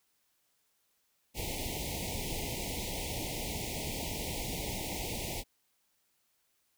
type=band-stop noise; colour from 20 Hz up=pink; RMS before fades=-37 dBFS; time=1.34-5.44 s; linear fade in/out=50 ms; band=930 to 2000 Hz; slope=96 dB/octave; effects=white hiss -75 dBFS RMS until 6.77 s